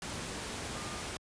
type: tone in noise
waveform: sine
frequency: 1206 Hz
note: D6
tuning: 46 cents sharp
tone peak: -47 dBFS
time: 0.75-1.01 s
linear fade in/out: 2 ms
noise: pink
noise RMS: -39 dBFS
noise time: 0.02-1.17 s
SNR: -11 dB
effects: high-pass 60 Hz 12 dB/octave + resampled to 22050 Hz